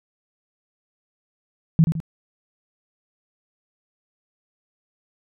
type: tone with echo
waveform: sine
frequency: 161.8 Hz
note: E3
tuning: 32 cents flat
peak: -10 dBFS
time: 1.79-1.84 s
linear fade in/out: 0 ms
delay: 81 ms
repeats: 2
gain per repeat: -7 dB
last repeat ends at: 2.002 s
effects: none